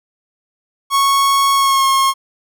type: tone with pitch glide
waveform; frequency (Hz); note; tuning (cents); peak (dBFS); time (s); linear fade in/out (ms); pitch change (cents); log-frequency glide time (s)
45% pulse; 1104 to 1080; C#6 to C#6; -7 to -45; -11; 0.9-2.14; 50; -38; 1.54-1.85
effects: none